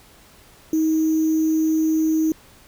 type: tone with sample-and-hold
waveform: sine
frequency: 316.6 Hz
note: D#4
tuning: 30 cents sharp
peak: -16 dBFS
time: 0.73-2.32 s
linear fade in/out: 2 ms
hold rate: 6300 Hz
effects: pink hiss -50 dBFS RMS until 2.67 s